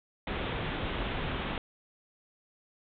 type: low-pass noise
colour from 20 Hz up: pink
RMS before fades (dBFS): -34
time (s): 0.27-1.58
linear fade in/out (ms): 2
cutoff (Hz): 3700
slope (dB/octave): 96
effects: none